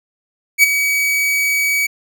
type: tone with ADSR envelope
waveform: 45% pulse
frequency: 2271 Hz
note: C#7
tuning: 41 cents sharp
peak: -4 dBFS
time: 0.58-1.87 s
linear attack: 53 ms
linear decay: 15 ms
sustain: -10 dB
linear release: 11 ms
effects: none